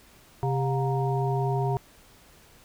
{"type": "harmonic tone with a mistuned harmonic", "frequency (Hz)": 133.2, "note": "C3", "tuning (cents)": 31, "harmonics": [1, 3, 5, 7], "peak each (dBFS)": [-25, -30, -32, -33], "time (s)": [0.43, 1.77], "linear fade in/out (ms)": 0, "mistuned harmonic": 5, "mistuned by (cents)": 120, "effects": ["pink hiss -55 dBFS RMS until 2.64 s"]}